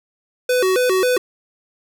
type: tone with vibrato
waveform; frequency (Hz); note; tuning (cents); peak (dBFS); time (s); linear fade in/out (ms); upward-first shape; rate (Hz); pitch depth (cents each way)
square; 432.9; A4; -28; -15; 0.49-1.18; 5; square; 3.7; 250
effects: none